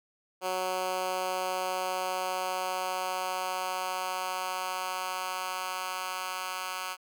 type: tone with high-pass filter sweep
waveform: 10% pulse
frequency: 185 Hz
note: F#3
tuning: in tune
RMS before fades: -33 dBFS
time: 0.41-6.97 s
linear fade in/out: 50 ms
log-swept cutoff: 500 to 1300 Hz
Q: 1.2
effects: none